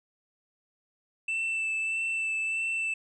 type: tone with vibrato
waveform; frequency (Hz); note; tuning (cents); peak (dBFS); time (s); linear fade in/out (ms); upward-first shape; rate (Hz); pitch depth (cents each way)
triangle; 2655; E7; +12; -26; 1.28-2.94; 5; sine; 1.6; 15
effects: resampled to 22050 Hz